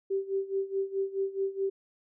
sine tone with tremolo, 389.4 Hz, G4, 12 cents flat, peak -25 dBFS, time 0.1-1.7 s, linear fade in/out 10 ms, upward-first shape sine, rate 4.7 Hz, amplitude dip 85%, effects none

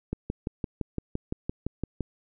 click train, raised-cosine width 3 ms, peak -16 dBFS, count 12, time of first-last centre 0.13-2.007 s, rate 5.86 Hz, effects none

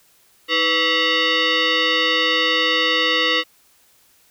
sine tone with frequency modulation, 497.5 Hz, B4, 13 cents sharp, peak -15 dBFS, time 0.48-3.44 s, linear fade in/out 50 ms, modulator 815 Hz, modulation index 4.4, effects white hiss -56 dBFS RMS until 4.3 s

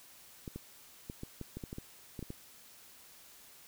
clicks, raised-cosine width 3 ms, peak -28 dBFS, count 12, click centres 0.478 / 0.56 / 1.099 / 1.234 / 1.413 / 1.57 / 1.638 / 1.729 / 1.784 / 2.192 / 2.227 / 2.304 s, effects white hiss -57 dBFS RMS until 3.67 s

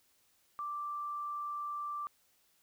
sine tone, 1174.7 Hz, D6, in tune, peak -36 dBFS, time 0.59-2.07 s, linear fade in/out 0 ms, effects white hiss -71 dBFS RMS until 2.62 s

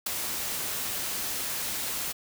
white noise with ADSR envelope, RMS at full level -26 dBFS, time 0.06-2.13 s, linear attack 9 ms, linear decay 4 ms, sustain -6 dB, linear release 20 ms, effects none

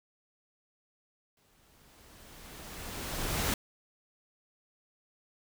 pink noise with exponential growth, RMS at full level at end -29 dBFS, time 1.37-3.54 s, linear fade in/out 2 ms, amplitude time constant 470 ms, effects none

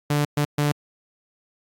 sawtooth tone bursts at uneven times, 146.7 Hz, D3, 2 cents flat, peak -15 dBFS, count 3, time 0.1-0.25 / 0.37-0.45 / 0.58-0.72 s, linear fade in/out 5 ms, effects AAC 48 kbps

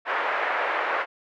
white band-pass noise, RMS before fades -26 dBFS, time 0.05-1.06 s, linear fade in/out 50 ms, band 470 to 1900 Hz, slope 24 dB/octave, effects none

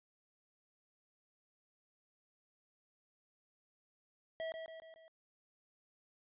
square tone with echo, 648 Hz, E5, 30 cents flat, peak -39 dBFS, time 4.4-4.52 s, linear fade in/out 0 ms, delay 140 ms, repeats 4, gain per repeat -5 dB, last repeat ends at 5.08 s, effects resampled to 8000 Hz

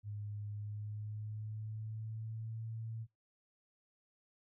sine tone with pitch glide, 103.83 to 112.58 Hz, G#2 to A2, 0 to +40 cents, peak -40 dBFS, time 0.03-3.07 s, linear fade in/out 50 ms, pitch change +140 cents, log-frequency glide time 0.52-2.64 s, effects noise-tail reverb RT60 0.2 s tail -26 dB re dry

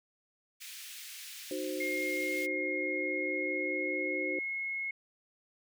pink high-pass noise, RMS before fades -46 dBFS, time 0.6-2.47 s, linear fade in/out 20 ms, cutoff 2100 Hz, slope 24 dB/octave
sine chord, C diminished, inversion first, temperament equal with one note detuned, 305.3 / 370 / 523.3 Hz, Eb4 / Gb4 / C5, -33 / 0 / 0 cents, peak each -38 dBFS, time 1.51-4.39 s, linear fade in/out 2 ms
sine tone with pitch glide, 2133 to 2170 Hz, C7 to C#7, +33 to -37 cents, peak -33 dBFS, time 1.8-4.91 s, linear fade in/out 5 ms, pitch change +30 cents, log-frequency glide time 1.94-4.61 s
effects none

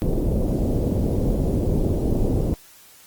pink low-pass noise, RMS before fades -21 dBFS, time 0.02-2.54 s, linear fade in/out 0 ms, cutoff 520 Hz, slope 24 dB/octave, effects white hiss -49 dBFS RMS until 3.06 s + Opus 24 kbps

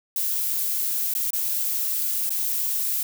violet noise with dropouts, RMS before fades -25 dBFS, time 0.16-3.03 s, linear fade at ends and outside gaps 2 ms, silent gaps 1.138-1.15 / 1.306-1.332 / 2.294-2.304 s, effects none

